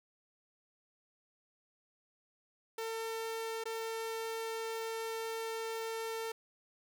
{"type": "tone with dropouts", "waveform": "sawtooth", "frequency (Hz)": 450.5, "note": "A4", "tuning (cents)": 41, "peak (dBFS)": -33, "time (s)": [2.78, 6.32], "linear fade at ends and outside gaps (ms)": 5, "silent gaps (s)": [3.639, 3.655], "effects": []}